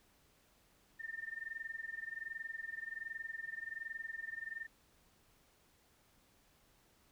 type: tone with amplitude modulation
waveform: sine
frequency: 1808 Hz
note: A6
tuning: 47 cents sharp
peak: -38 dBFS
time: 0.99-4.67 s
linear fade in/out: 20 ms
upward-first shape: sine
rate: 21.3 Hz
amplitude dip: 90%
effects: pink hiss -70 dBFS RMS until 7.11 s